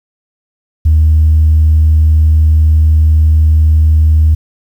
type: tone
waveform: sine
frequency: 78 Hz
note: D#2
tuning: 5 cents sharp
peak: -3 dBFS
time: 0.85-4.35 s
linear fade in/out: 10 ms
effects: tanh soft clip ceiling -1 dBFS + 7-bit